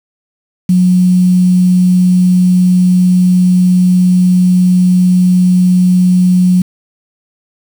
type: tone with quantisation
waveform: sine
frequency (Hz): 181.5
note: F#3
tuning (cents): -33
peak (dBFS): -5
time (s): 0.69-6.62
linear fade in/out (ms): 5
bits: 5
effects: none